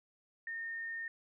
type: tone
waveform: sine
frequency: 1829 Hz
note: A#6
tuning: 33 cents flat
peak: -38 dBFS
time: 0.47-1.08 s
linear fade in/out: 2 ms
effects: none